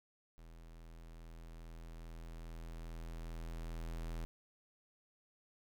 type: tone with level ramp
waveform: square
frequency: 41.2 Hz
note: E1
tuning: in tune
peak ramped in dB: -54 to -40 dBFS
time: 0.38-4.25 s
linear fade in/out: 0 ms
effects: none